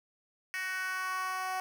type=tone with high-pass filter sweep; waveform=10% pulse; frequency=373.5 Hz; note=F#4; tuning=16 cents sharp; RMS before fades=-35 dBFS; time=0.54-1.6 s; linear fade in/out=0 ms; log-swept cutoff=1900 to 770 Hz; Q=3.2; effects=none